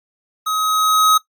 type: tone with level ramp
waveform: square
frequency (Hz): 1268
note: D#6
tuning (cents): +32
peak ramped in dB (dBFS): -19 to -10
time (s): 0.46-1.18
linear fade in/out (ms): 10
effects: noise-tail reverb RT60 0.1 s tail -17 dB re dry + Opus 48 kbps